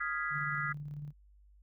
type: chord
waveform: sine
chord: F half-diminished seventh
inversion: third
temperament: equal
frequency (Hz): 1244.5 / 1396.9 / 1661.2 / 1975.5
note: Eb6 / F6 / Ab6 / Cb7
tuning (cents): 0 / 0 / 0 / 0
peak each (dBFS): -38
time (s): 0-0.73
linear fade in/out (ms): 10
type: tone with tremolo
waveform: sine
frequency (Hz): 146.83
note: D3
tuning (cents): 0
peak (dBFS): -38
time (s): 0.3-1.13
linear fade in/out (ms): 50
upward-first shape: square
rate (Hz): 18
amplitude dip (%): 35
effects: added 50 Hz sine -58 dBFS peak until 1.62 s